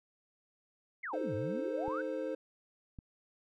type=exponential two-way sweep; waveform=sine; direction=down then up; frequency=2280 to 95.8 to 1617 Hz; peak=-37 dBFS; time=1.03-2.02 s; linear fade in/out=10 ms; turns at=1.35 s
type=chord; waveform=triangle; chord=A diminished; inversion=second; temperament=equal; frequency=311.1 / 440 / 523.3 Hz; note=Eb4 / A4 / C5; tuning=0 / 0 / 0 cents; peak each=-38 / -39 / -35 dBFS; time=1.13-2.35 s; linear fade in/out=5 ms
type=clicks; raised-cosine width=5 ms; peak=-34 dBFS; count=2; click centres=1.881 / 2.988 s
effects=none